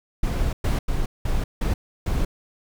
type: noise bursts at uneven times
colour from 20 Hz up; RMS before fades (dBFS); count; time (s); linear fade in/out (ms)
brown; -22; 6; 0.23-0.53 / 0.64-0.79 / 0.88-1.06 / 1.25-1.44 / 1.61-1.74 / 2.06-2.25; 5
effects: none